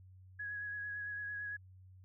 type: tone with vibrato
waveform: sine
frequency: 1669 Hz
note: G#6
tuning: 8 cents sharp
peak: -39 dBFS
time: 0.39-1.57 s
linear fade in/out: 10 ms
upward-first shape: sine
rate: 8.9 Hz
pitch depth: 18 cents each way
effects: added 93 Hz sine -55 dBFS peak until 2.04 s